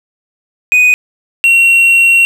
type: tone pair in turn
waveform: triangle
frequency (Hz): 2489 / 2736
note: D#7 / F7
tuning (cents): 0 / -36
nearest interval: major second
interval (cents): 164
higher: second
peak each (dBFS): -3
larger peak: neither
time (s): 0.72-0.94 / 1.44-2.25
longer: second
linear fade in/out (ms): 0
effects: 7-bit